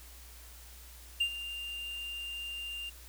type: tone with ADSR envelope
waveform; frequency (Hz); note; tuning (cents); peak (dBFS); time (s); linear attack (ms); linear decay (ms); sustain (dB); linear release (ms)
triangle; 2794; F7; 0; -23; 1.2-2.9; 10; 79; -13; 12
effects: added 60 Hz sine -51 dBFS peak until 3.08 s + white hiss -54 dBFS RMS until 3.08 s